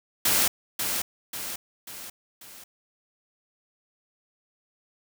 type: noise with echo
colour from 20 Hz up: white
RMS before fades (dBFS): -22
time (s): 0.25-0.48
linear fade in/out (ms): 5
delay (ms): 540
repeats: 4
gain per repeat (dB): -6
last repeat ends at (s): 2.64
effects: none